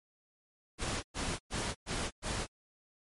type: noise bursts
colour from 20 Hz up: pink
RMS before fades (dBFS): -35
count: 5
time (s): 0.78-2.47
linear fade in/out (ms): 50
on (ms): 250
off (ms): 110
effects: low-pass 11000 Hz 12 dB/octave + MP3 48 kbps